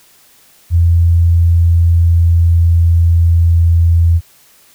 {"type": "tone with pitch glide", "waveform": "sine", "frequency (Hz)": [84.8, 84.07], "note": ["E2", "E2"], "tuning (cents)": [50, 35], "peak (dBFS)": -6, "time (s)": [0.7, 4.21], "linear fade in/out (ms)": 50, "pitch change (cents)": -15, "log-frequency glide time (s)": [1.28, 3.86], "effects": ["white hiss -47 dBFS RMS until 4.74 s"]}